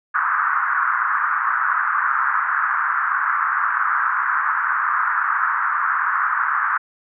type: band-pass noise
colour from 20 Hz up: pink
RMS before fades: -20 dBFS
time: 0.14-6.78 s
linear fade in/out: 10 ms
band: 1100 to 1600 Hz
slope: 48 dB/octave
effects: none